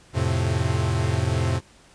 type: chord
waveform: 45% pulse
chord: F major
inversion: none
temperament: equal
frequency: 87.31 / 110 / 130.81 Hz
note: F2 / A2 / C3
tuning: 0 / 0 / 0 cents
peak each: -25 dBFS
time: 0.13-1.61 s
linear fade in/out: 50 ms
effects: pink hiss -53 dBFS RMS until 1.94 s + resampled to 22050 Hz